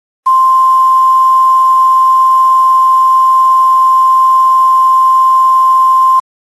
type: tone with quantisation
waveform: sine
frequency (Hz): 1046.5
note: C6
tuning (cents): 0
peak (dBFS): -4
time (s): 0.26-6.2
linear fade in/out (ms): 10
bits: 5
effects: AAC 32 kbps